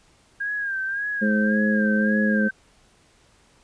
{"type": "tone with vibrato", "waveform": "sine", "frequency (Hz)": 1612, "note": "G6", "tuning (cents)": 48, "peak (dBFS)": -24, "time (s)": [0.4, 2.51], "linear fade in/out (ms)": 10, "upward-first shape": "sine", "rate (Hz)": 1.8, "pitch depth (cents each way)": 70}
{"type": "harmonic tone", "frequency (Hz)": 106.2, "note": "G#2", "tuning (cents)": 39, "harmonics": [2, 3, 4, 5], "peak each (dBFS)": [-19, -34, -32, -28], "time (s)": [1.21, 2.49], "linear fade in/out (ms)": 20}
{"effects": ["pink hiss -58 dBFS RMS until 3.63 s", "resampled to 22050 Hz"]}